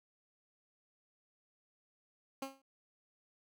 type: tone with exponential decay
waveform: 15% pulse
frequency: 270 Hz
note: C#4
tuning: 45 cents flat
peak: -30 dBFS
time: 2.42-2.62 s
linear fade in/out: 5 ms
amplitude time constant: 43 ms
effects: none